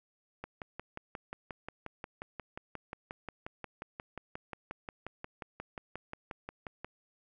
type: click train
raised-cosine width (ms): 0.5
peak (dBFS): -25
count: 37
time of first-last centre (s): 0.44-6.846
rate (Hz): 5.62
effects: none